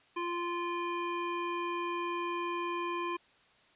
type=harmonic tone; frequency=346.8 Hz; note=F4; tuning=12 cents flat; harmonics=1 / 3 / 5 / 7 / 9; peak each=-36 / -35 / -48 / -43 / -49 dBFS; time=0.16-3.17 s; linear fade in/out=10 ms; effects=white hiss -64 dBFS RMS until 3.75 s + resampled to 8000 Hz